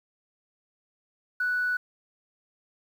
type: tone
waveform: sine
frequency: 1480 Hz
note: F#6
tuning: in tune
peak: -23 dBFS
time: 1.4-1.77 s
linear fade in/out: 5 ms
effects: tanh soft clip ceiling -20 dBFS + 9-bit